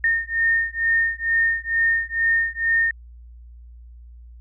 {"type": "beating tone pair", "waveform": "sine", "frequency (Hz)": [1828, 1830.2], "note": ["A#6", "A#6"], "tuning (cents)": [-34, -32], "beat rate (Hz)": 2.2, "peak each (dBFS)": -21, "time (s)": [0.04, 2.91], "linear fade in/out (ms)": 2, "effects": ["added 59 Hz sine -40 dBFS peak until 4.4 s"]}